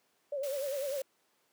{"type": "tone with vibrato", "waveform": "sine", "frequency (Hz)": 556, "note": "C#5", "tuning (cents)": 5, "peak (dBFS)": -32, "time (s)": [0.32, 1.02], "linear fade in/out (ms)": 5, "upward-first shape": "sine", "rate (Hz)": 10, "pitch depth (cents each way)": 93}
{"type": "high-pass noise", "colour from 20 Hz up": "white", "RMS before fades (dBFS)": -46, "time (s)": [0.43, 1.02], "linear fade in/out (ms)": 5, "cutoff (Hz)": 1100, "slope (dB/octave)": 12}
{"effects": ["pink hiss -72 dBFS RMS until 1.52 s", "high-pass 300 Hz 12 dB/octave"]}